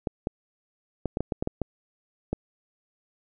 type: clicks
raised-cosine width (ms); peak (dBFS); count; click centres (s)
2; -13; 10; 0.072 / 0.271 / 1.057 / 1.171 / 1.206 / 1.322 / 1.425 / 1.474 / 1.617 / 2.33
effects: none